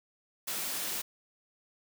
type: high-pass noise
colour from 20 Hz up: white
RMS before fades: -35 dBFS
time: 0.47-1.02 s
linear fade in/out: 10 ms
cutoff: 140 Hz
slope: 24 dB/octave
effects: none